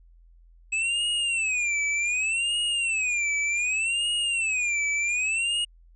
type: tone with vibrato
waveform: square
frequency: 2572 Hz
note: E7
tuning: 43 cents flat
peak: -24 dBFS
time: 0.72-5.65 s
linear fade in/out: 10 ms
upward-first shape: sine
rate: 0.66 Hz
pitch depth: 190 cents each way
effects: added 42 Hz sine -51 dBFS peak until 5.95 s + resampled to 22050 Hz